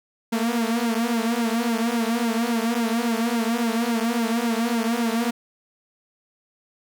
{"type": "tone with flanger", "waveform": "sawtooth", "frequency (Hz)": 231.7, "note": "A#3", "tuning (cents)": -10, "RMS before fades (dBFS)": -23, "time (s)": [0.32, 5.31], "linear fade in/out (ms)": 10, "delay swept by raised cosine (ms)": [1.6, 6.7], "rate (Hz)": 3.6, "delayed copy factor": -0.95, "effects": []}